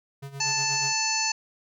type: tone with tremolo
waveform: square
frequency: 138.59 Hz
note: C#3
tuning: in tune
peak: -35 dBFS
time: 0.22-0.93 s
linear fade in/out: 10 ms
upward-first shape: sine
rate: 8.3 Hz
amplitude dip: 75%
type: harmonic tone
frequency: 880 Hz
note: A5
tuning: in tune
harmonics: 1 / 2 / 3 / 5 / 6 / 7 / 8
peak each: -31 / -36 / -30 / -29 / -35 / -29 / -34 dBFS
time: 0.4-1.32 s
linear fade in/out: 5 ms
effects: none